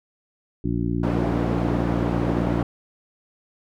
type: harmonic tone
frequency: 58.4 Hz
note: A#1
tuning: 4 cents sharp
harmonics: 1 / 2 / 3 / 4 / 5 / 6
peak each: -29 / -27 / -27 / -31 / -27 / -32 dBFS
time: 0.64-2.63 s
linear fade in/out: 5 ms
type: band-pass noise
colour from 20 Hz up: white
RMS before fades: -28 dBFS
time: 1.03-2.63 s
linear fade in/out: 5 ms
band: 120 to 630 Hz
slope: 12 dB/octave
effects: none